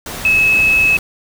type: tone in noise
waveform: sine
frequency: 2584 Hz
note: E7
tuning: 35 cents flat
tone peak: -9 dBFS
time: 0.25-0.97 s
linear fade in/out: 2 ms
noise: pink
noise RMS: -26 dBFS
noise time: 0.06-0.99 s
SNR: +14 dB
effects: none